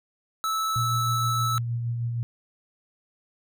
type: tone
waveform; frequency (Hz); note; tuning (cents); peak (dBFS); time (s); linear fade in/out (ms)
square; 1309; E6; -13; -25; 0.44-1.58; 0
type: tone with tremolo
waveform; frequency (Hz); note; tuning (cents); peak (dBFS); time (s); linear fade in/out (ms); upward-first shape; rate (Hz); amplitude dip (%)
sine; 118.1; A#2; +23; -24; 0.76-2.23; 0; sine; 6.4; 30
effects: none